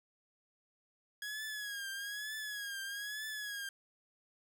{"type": "tone with vibrato", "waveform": "sawtooth", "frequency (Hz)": 1661.2, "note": "G#6", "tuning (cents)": 0, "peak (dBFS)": -36, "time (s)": [1.22, 3.69], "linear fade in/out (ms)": 2, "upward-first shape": "triangle", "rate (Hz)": 1.1, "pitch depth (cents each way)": 91, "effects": ["12-bit"]}